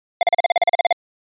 square tone bursts, 698.5 Hz, F5, in tune, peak -12 dBFS, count 13, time 0.21-0.926 s, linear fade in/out 2 ms, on 20 ms, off 38 ms, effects resampled to 8000 Hz

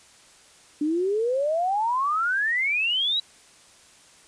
sine exponential sweep, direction up, 290 to 3951 Hz, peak -21 dBFS, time 0.81-3.2 s, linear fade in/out 5 ms, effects white hiss -53 dBFS RMS until 4.27 s + resampled to 22050 Hz

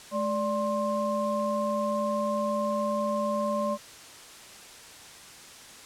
sine tone cluster, 213 / 584 / 1056 Hz, G#3 / D5 / C6, +44 / -10 / +16 cents, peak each -31 / -28 / -31 dBFS, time 0.11-3.78 s, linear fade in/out 50 ms, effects white hiss -47 dBFS RMS until 5.85 s + low-pass 9000 Hz 12 dB/octave

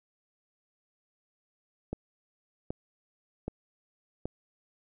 click train, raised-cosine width 2 ms, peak -20 dBFS, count 4, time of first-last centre 1.93-4.256 s, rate 1.29 Hz, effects none

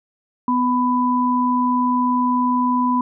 sine tone pair together, 249.2 / 995.7 Hz, B3 / B5, +16 / +14 cents, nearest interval 2 octaves, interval 2398 cents, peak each -18 dBFS, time 0.48-3.01 s, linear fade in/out 2 ms, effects none

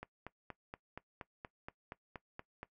click train, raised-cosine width 0.5 ms, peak -29 dBFS, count 12, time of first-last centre 0.03-2.63 s, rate 4.23 Hz, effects noise-tail reverb RT60 0.1 s tail -19 dB re dry

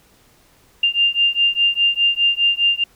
sine beating tone pair, 2794 / 2798.9 Hz, F7 / F7, 0 / +3 cents, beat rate 4.9 Hz, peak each -17 dBFS, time 0.83-2.84 s, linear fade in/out 5 ms, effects pink hiss -54 dBFS RMS until 2.95 s

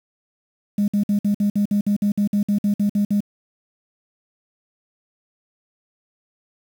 sine tone bursts, 204.5 Hz, G#3, 26 cents flat, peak -14 dBFS, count 16, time 0.78-3.205 s, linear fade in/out 5 ms, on 100 ms, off 55 ms, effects tanh soft clip ceiling -13 dBFS + 7-bit

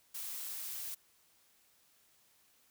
blue noise, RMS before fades -42 dBFS, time 0.14-0.95 s, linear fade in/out 10 ms, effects white hiss -69 dBFS RMS until 2.7 s

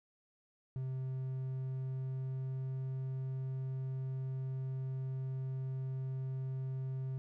triangle tone with pitch glide, 130.81 to 131.8 Hz, C3 to C3, 0 to +13 cents, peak -34 dBFS, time 0.76-7.18 s, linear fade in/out 0 ms, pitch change +13 cents, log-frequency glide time 0.99-2.78 s, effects none

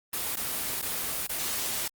white noise with dropouts, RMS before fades -31 dBFS, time 0.13-1.88 s, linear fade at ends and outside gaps 5 ms, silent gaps 0.358-0.368 / 0.816-0.825 / 1.269-1.292 s, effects Opus 24 kbps

